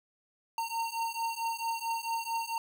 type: beating tone pair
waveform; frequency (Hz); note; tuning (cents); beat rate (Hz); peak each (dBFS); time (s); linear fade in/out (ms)
square; 913 / 917.5; A#5 / A#5; -36 / -28; 4.5; -36 / -35; 0.58-2.58; 2
effects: none